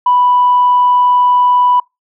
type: tone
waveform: sine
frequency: 987.8 Hz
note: B5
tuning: in tune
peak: -6 dBFS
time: 0.06-1.8 s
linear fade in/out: 5 ms
effects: noise-tail reverb RT60 0.2 s tail -25 dB re dry + tanh soft clip ceiling -2 dBFS